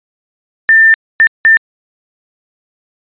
sine tone bursts at uneven times, 1791 Hz, A6, 30 cents sharp, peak -3 dBFS, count 3, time 0.69-0.94 / 1.2-1.27 / 1.45-1.57 s, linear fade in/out 0 ms, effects resampled to 8000 Hz

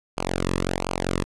sawtooth tone with flanger, 45.14 Hz, F#1, 42 cents flat, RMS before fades -26 dBFS, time 0.17-1.24 s, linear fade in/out 0 ms, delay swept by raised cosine 0.53 to 1.36 ms, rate 1.4 Hz, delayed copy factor -0.95, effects resampled to 24000 Hz

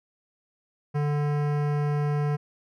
sine tone with hard clipping, 146.83 Hz, D3, in tune, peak -25 dBFS, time 0.94-2.37 s, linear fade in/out 20 ms, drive 18 dB, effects none

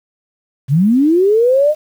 sine linear sweep, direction up, 123.47 to 623 Hz, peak -8 dBFS, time 0.68-1.75 s, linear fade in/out 50 ms, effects 7-bit

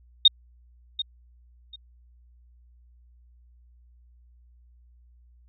sine tone with echo, 3700 Hz, A#7, 14 cents flat, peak -10 dBFS, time 0.25-0.28 s, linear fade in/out 5 ms, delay 740 ms, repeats 2, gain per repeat -14 dB, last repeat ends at 1.76 s, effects added 60 Hz sine -53 dBFS peak until 5.48 s

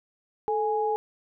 sine tone pair together, 437.2 / 830.6 Hz, A4 / G#5, -11 / 0 cents, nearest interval major seventh, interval 1111 cents, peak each -26 dBFS, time 0.48-0.96 s, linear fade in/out 0 ms, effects none

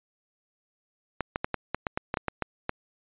clicks, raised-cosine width 0.5 ms, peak -12 dBFS, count 12, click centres 1.207 / 1.359 / 1.445 / 1.543 / 1.746 / 1.868 / 1.975 / 2.141 / 2.172 / 2.283 / 2.423 / 2.694 s, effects resampled to 8000 Hz

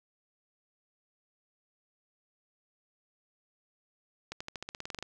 accelerating click train, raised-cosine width 0.2 ms, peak -21 dBFS, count 13, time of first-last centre 4.32-5.026 s, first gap 85 ms, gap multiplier 0.93, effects none

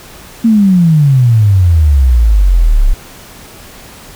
sine exponential sweep, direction down, 233.1 to 32 Hz, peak -4 dBFS, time 0.44-2.94 s, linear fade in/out 10 ms, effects pink hiss -34 dBFS RMS until 4.15 s

